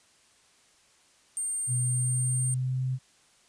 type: tone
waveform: sine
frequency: 8720 Hz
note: C#9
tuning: 29 cents flat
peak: -28 dBFS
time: 1.37-2.54 s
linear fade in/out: 0 ms
type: tone with pitch glide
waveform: sine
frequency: 123.47 to 129.38 Hz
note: B2 to C3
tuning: 0 to -19 cents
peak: -26 dBFS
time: 1.67-2.99 s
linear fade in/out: 50 ms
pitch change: +81 cents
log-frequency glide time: 1.81-2.8 s
effects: white hiss -62 dBFS RMS until 3.48 s + resampled to 22050 Hz